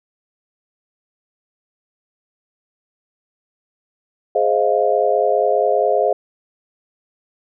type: chord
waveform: sine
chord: F minor seventh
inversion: first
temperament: just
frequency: 419.1 / 523.8 / 628.6 / 698.5 Hz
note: Ab4 / C5 / Eb5 / F5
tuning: +16 / +2 / +18 / 0 cents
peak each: -19 dBFS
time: 4.35-6.13 s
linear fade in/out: 5 ms
effects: none